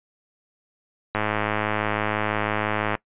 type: click train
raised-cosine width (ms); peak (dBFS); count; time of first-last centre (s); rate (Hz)
0.5; -8; 192; 1.15-2.952; 106
effects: noise-tail reverb RT60 0.1 s tail -21 dB re dry + resampled to 8000 Hz